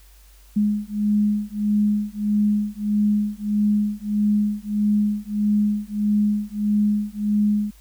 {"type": "beating tone pair", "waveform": "sine", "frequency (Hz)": [207.7, 209.3], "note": ["G#3", "G#3"], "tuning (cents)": [0, 14], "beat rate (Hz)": 1.6, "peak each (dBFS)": -21, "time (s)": [0.56, 7.71], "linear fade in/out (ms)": 10, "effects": ["added 49 Hz sine -47 dBFS peak until 7.8 s", "white hiss -55 dBFS RMS until 7.8 s"]}